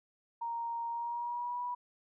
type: tone with pitch glide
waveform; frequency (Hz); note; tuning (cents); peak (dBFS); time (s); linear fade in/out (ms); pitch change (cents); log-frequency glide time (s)
sine; 932.3 to 977; A#5 to B5; 0 to -19; -34; 0.41-1.75; 10; +81; 0.89-1.61
effects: none